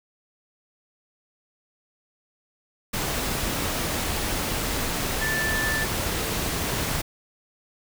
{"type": "tone in noise", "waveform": "sine", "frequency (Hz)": 1760, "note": "A6", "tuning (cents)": 0, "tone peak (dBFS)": -25, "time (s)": [5.21, 5.85], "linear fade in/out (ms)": 10, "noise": "pink", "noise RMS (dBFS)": -27, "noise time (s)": [2.93, 7.02], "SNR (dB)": -1, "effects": []}